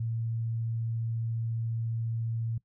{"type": "tone", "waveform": "sine", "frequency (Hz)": 114.3, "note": "A#2", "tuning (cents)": -34, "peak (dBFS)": -29, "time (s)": [0, 2.58], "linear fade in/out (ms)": 5, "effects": ["noise-tail reverb RT60 0.1 s tail -21 dB re dry"]}